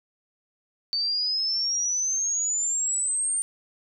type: exponential sweep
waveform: sine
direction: up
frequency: 4545 to 8870 Hz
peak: -23 dBFS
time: 0.93-3.42 s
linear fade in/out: 0 ms
effects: none